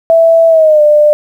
sine tone with pitch glide, 659.3 to 597.6 Hz, E5 to D5, 0 to +30 cents, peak -3 dBFS, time 0.1-1.13 s, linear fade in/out 0 ms, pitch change -170 cents, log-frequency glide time 0.48-0.82 s, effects 7-bit

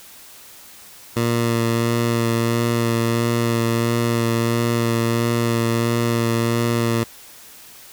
15% pulse tone with vibrato, 116.54 Hz, A#2, in tune, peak -11 dBFS, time 1.16-7.04 s, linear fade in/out 10 ms, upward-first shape sine, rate 1.5 Hz, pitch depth 17 cents each way, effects white hiss -43 dBFS RMS until 7.92 s

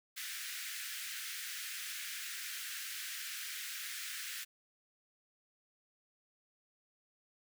pink high-pass noise, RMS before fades -43 dBFS, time 0.16-4.45 s, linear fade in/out 20 ms, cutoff 1500 Hz, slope 48 dB/octave, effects none

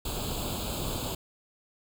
pink noise with comb filter, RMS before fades -33 dBFS, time 0.05-1.15 s, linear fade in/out 5 ms, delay 0.26 ms, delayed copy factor +0.9, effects none

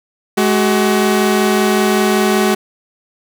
sawtooth tone pair together, 211.4 / 377.5 Hz, G#3 / F#4, +31 / +35 cents, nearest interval minor seventh, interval 1004 cents, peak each -10 dBFS, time 0.37-2.55 s, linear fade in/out 10 ms, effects none

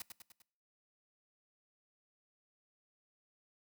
white noise with echo, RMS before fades -43 dBFS, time 0-0.02 s, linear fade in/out 2 ms, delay 100 ms, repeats 4, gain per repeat -5 dB, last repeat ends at 0.42 s, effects noise-tail reverb RT60 0.6 s tail -22 dB re dry + high-pass 80 Hz 12 dB/octave

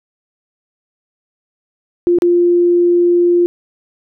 sine tone with dropouts, 349.2 Hz, F4, in tune, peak -8 dBFS, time 2.07-3.46 s, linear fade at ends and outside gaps 0 ms, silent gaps 2.186-2.221 s, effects none

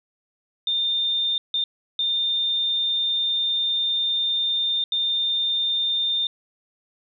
sine tone bursts at uneven times, 3615 Hz, A7, 46 cents sharp, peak -20 dBFS, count 4, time 0.67-1.38 / 1.54-1.64 / 1.99-4.84 / 4.92-6.27 s, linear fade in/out 2 ms, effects none

